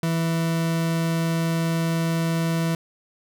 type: tone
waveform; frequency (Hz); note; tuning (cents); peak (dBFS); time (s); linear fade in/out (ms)
40% pulse; 164.81; E3; 0; -20; 0.03-2.75; 2
effects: none